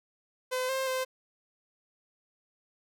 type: tone with pitch steps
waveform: sawtooth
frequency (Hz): 510 / 529 / 518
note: C5 / C5 / C5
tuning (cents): -44 / +19 / -17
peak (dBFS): -25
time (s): 0.51-1.05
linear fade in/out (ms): 20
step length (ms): 180
effects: none